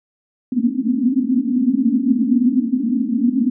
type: band-pass noise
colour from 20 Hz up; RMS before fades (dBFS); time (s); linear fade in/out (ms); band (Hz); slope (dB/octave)
pink; -17; 0.52-3.5; 5; 230 to 270; 96
effects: none